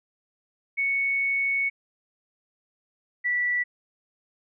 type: tone pair in turn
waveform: sine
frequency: 2217 / 1959.2 Hz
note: C#7 / B6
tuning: 0 / -14 cents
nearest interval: major second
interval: 214 cents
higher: first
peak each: -22 dBFS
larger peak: neither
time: 0.77-1.7 / 3.24-3.64 s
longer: first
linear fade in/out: 20 ms
effects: none